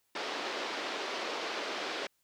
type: band-pass noise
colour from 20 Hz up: pink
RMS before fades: -37 dBFS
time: 0.15-2.07 s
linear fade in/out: 5 ms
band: 330 to 4900 Hz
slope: 24 dB/octave
effects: white hiss -75 dBFS RMS until 2.23 s